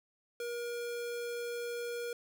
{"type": "tone", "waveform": "square", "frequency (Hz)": 476.1, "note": "A#4", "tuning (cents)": 37, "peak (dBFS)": -37, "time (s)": [0.4, 2.13], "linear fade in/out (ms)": 2, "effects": []}